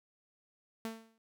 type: tone with exponential decay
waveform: sawtooth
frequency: 224.4 Hz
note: A3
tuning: 34 cents sharp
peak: -31 dBFS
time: 0.85-1.18 s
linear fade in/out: 0 ms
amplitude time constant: 71 ms
effects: none